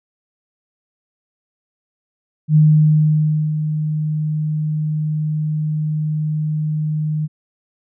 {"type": "tone with ADSR envelope", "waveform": "sine", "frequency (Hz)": 153.5, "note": "D#3", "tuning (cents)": -23, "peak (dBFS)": -7, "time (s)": [2.48, 7.28], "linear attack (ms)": 77, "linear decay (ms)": 970, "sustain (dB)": -10, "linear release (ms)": 34, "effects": []}